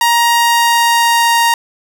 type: tone with pitch glide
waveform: sawtooth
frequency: 940 to 933.5 Hz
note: A#5 to A#5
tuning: +14 to +2 cents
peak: -5 dBFS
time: 0.01-1.54 s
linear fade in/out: 2 ms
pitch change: -12 cents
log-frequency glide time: 0.31-1.37 s
effects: none